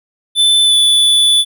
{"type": "tone with pitch glide", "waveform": "square", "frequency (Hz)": [3520, 3470], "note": ["A7", "A7"], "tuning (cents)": [0, -25], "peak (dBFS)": -8, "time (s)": [0.35, 1.45], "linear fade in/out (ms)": 50, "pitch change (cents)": -25, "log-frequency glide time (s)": [0.64, 0.74], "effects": []}